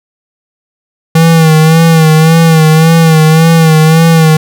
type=tone with vibrato; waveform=square; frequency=160.8 Hz; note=E3; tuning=43 cents flat; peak=-3 dBFS; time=1.15-4.37 s; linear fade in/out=5 ms; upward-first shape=sine; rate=1.8 Hz; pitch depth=49 cents each way; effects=none